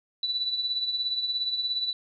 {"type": "tone with tremolo", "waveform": "sine", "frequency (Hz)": 3963, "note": "B7", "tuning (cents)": 5, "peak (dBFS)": -23, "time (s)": [0.23, 1.93], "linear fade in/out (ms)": 2, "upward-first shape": "triangle", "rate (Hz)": 17, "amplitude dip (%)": 65, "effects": []}